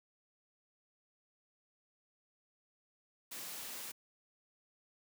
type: noise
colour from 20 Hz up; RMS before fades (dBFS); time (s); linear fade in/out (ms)
white; -45; 3.31-3.92; 10
effects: high-pass 150 Hz 12 dB/octave